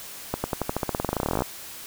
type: accelerating click train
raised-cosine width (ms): 1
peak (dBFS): -10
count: 25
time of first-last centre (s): 0.34-1.421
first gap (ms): 100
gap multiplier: 0.92
effects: white hiss -40 dBFS RMS until 1.86 s